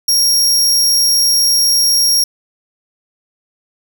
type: tone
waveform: sawtooth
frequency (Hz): 5588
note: F8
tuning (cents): 0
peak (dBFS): -7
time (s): 0.08-2.24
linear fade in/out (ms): 5
effects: none